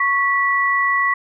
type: tone pair together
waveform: sine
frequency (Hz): 1108.7 / 1955.6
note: C#6 / B6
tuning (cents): 0 / -18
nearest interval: minor seventh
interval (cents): 982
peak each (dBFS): -18 / -17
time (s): 0-1.14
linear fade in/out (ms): 5
effects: none